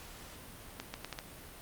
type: accelerating click train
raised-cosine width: 0.2 ms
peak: -21 dBFS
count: 5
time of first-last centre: 0.8-1.189 s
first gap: 140 ms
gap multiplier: 0.76
effects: pink hiss -50 dBFS RMS until 1.61 s + Opus 48 kbps